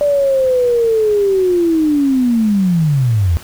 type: linear sweep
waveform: sine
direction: down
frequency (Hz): 587.3 to 77.2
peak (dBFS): -10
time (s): 0.01-3.37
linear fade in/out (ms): 0
effects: pink hiss -36 dBFS RMS until 3.43 s